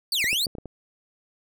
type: exponential two-way sweep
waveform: 40% pulse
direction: down then up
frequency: 4766 to 1851 to 4766 Hz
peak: -21 dBFS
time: 0.12-0.46 s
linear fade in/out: 2 ms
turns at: 0.25 s
type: clicks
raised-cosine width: 2 ms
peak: -23 dBFS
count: 6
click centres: 0.242 / 0.33 / 0.468 / 0.552 / 0.584 / 0.657 s
effects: none